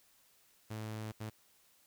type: tone bursts at uneven times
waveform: sawtooth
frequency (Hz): 108.9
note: A2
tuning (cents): -17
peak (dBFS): -36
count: 2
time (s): 0.7-1.12 / 1.2-1.3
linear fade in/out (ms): 10
effects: white hiss -68 dBFS RMS until 1.86 s